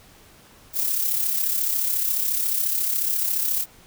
violet noise with amplitude modulation, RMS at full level -21 dBFS, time 0.73-3.66 s, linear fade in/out 50 ms, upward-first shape sine, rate 34.2 Hz, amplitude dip 50%, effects pink hiss -51 dBFS RMS until 3.86 s

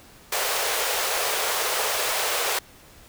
pink high-pass noise, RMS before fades -25 dBFS, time 0.32-2.59 s, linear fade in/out 5 ms, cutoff 420 Hz, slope 48 dB/octave, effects pink hiss -50 dBFS RMS until 3.08 s

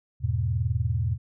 sine chord, E major, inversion none, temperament equal, 82.41 / 103.83 / 123.47 Hz, E2 / G#2 / B2, 0 / 0 / 0 cents, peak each -28 / -27 / -27 dBFS, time 0.2-1.18 s, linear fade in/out 50 ms, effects none

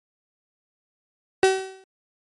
35% pulse tone with exponential decay, 381 Hz, G4, 49 cents flat, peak -10 dBFS, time 1.43-1.84 s, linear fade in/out 2 ms, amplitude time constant 89 ms, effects MP3 48 kbps

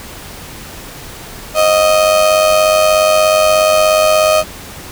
35% pulse tone with amplitude modulation, 624 Hz, D#5, 5 cents sharp, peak -4 dBFS, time 1.54-4.44 s, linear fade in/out 50 ms, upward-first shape sine, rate 96.8 Hz, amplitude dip 55%, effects pink hiss -31 dBFS RMS until 4.91 s

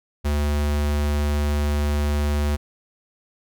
square tone, 73.42 Hz, D2, in tune, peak -20 dBFS, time 0.24-2.57 s, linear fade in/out 20 ms, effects none

